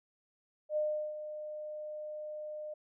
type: tone with ADSR envelope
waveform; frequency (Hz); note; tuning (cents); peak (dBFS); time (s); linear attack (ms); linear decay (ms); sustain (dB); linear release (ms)
sine; 607; D#5; -43; -28; 0.69-2.74; 76; 370; -11; 7
effects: none